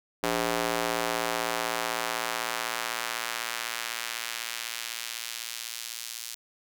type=tone with high-pass filter sweep; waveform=square; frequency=58 Hz; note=A#1; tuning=8 cents flat; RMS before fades=-32 dBFS; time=0.23-6.35 s; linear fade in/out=5 ms; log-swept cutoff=390 to 4700 Hz; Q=0.78; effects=none